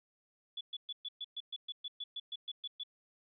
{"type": "tone bursts", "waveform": "sine", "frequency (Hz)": 3436, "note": "A7", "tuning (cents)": -42, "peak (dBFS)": -38, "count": 15, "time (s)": [0.57, 2.835], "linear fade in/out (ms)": 5, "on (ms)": 39, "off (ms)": 120, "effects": []}